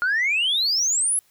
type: exponential sweep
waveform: sine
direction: up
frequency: 1396.9 to 11180 Hz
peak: -17 dBFS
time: 0.02-1.19 s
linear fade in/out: 0 ms
effects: tanh soft clip ceiling -16 dBFS + white hiss -61 dBFS RMS until 1.3 s